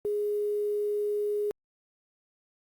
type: tone with quantisation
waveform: sine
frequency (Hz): 415.3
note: G#4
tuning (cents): 0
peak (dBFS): -26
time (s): 0.05-1.51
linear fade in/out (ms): 0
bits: 9
effects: Opus 48 kbps